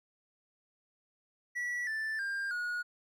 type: tone with pitch steps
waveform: triangle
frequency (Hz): 1945 / 1763.1 / 1598.2 / 1448.7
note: B6 / A6 / G6 / F#6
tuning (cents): -27 / +3 / +33 / -37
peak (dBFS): -31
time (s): 1.55-2.83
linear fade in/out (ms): 20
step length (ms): 320
effects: none